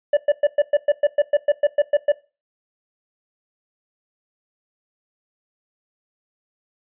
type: tone bursts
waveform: triangle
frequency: 583 Hz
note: D5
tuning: 13 cents flat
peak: -10 dBFS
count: 14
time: 0.13-2.12 s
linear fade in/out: 5 ms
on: 40 ms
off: 110 ms
effects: noise-tail reverb RT60 0.3 s tail -19 dB re dry + resampled to 8000 Hz